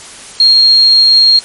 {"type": "tone", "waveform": "sine", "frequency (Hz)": 4240, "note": "C8", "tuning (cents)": 22, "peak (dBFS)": -3, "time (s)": [0.4, 1.39], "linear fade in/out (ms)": 2, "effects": ["white hiss -31 dBFS RMS until 1.44 s", "MP3 48 kbps"]}